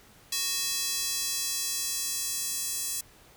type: tone with high-pass filter sweep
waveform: square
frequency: 370 Hz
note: F#4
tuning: in tune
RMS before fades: -31 dBFS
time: 0.32-3.01 s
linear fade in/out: 5 ms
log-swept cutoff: 4500 to 7400 Hz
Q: 1.1
effects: pink hiss -56 dBFS RMS until 3.36 s